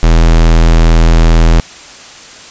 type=tone; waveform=square; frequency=41.16 Hz; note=E1; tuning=2 cents flat; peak=-4 dBFS; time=0.03-1.6 s; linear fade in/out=0 ms; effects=white hiss -32 dBFS RMS until 2.5 s + resampled to 16000 Hz